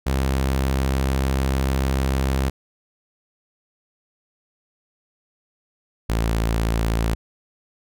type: tone pair in turn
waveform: sawtooth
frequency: 66.7 / 56.09 Hz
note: C2 / A1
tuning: +34 / +34 cents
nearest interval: minor third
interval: 300 cents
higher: first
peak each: -15 dBFS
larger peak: neither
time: 0.06-2.5 / 6.09-7.15 s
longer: first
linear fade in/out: 10 ms
effects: none